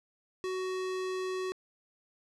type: tone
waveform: square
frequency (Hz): 372.8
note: F#4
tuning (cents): +13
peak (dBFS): -33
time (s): 0.44-1.52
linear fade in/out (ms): 0
effects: low-pass 7000 Hz 12 dB/octave